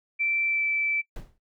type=tone with pitch glide; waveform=sine; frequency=2338 to 2322 Hz; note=D7 to D7; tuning=-8 to -20 cents; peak=-23 dBFS; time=0.19-1.02 s; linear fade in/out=20 ms; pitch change=-12 cents; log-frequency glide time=0.45-0.64 s
type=noise with exponential decay; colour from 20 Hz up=brown; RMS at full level=-31 dBFS; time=1.16-1.38 s; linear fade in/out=1 ms; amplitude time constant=46 ms
effects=noise-tail reverb RT60 0.1 s tail -22 dB re dry